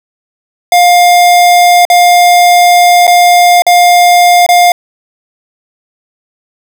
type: tone with dropouts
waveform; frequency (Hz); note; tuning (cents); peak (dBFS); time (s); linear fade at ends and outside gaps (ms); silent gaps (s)
square; 706; F5; +19; -3; 0.72-4.72; 2; 1.852-1.9 / 3.069-3.077 / 3.621-3.666 / 4.464-4.489
effects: none